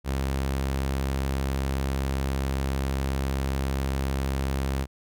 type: tone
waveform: sawtooth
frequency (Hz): 67.4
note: C#2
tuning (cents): -48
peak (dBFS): -21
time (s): 0.04-4.87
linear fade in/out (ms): 50
effects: none